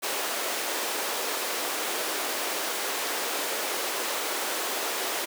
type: high-pass noise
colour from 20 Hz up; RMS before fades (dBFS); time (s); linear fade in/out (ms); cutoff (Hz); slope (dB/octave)
pink; -30; 0.02-5.26; 20; 360; 24
effects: none